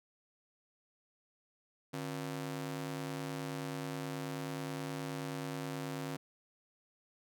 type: ring-modulated tone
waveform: sawtooth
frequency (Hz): 210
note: G#3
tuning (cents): +19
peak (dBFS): -31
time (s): 1.93-6.17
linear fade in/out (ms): 10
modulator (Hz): 60.3
effects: none